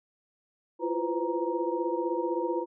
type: tone cluster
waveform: sine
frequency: 336.8 / 352.5 / 495.6 / 519 / 937 Hz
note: E4 / F4 / B4 / C5 / A#5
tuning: +37 / +16 / +6 / -14 / +9 cents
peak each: -32 / -32 / -33 / -38 / -34 dBFS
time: 0.79-2.66 s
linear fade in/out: 50 ms
effects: none